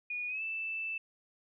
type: tone with pitch glide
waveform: sine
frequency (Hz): 2453 to 2644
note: D#7 to E7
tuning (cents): -25 to +5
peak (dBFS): -34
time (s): 0.1-0.98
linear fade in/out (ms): 5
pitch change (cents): +130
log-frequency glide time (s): 0.28-0.42
effects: none

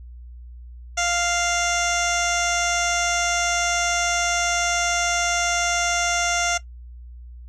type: tone with low-pass filter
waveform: 15% pulse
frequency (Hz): 697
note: F5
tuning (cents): -4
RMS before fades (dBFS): -22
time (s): 0.97-6.58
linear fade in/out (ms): 10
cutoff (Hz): 6100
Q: 3.7
effects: noise-tail reverb RT60 0.1 s tail -17 dB re dry + added 60 Hz sine -37 dBFS peak until 7.48 s

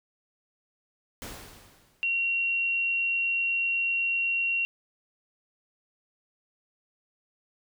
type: noise with exponential decay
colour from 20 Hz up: pink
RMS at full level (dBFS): -38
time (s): 1.22-2.28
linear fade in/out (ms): 0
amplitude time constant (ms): 230
type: tone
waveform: sine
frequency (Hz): 2744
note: F7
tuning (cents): -31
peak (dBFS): -24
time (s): 2.03-4.65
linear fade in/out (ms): 0
effects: none

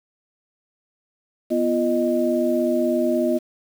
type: tone cluster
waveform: sine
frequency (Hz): 247.1 / 343.6 / 618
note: B3 / F4 / D#5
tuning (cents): +1 / -28 / -12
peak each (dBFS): -22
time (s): 1.5-3.39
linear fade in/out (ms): 20
effects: 7-bit

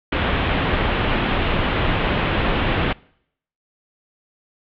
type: low-pass noise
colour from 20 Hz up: pink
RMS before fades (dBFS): -20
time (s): 0.12-2.93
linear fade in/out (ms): 5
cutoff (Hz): 3400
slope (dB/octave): 48
effects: noise-tail reverb RT60 0.7 s tail -25 dB re dry

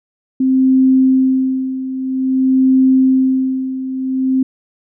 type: tone with tremolo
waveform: sine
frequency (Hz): 261.8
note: C4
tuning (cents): +1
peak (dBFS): -7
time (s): 0.4-4.43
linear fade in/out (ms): 5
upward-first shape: sine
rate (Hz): 0.51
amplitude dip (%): 75
effects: none

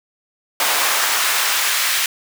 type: noise with high-pass filter sweep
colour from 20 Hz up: pink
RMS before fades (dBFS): -18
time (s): 0.6-2.06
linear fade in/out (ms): 2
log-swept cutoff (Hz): 840 to 1800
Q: 0.99
effects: none

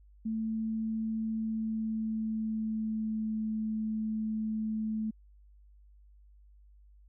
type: tone with pitch glide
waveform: sine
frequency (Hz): 221.4 to 218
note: A3 to A3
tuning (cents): +11 to -16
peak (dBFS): -30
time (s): 0.25-5.11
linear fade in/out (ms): 10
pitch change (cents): -27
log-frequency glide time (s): 1.3-3.4
effects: added 50 Hz sine -55 dBFS peak until 7.08 s

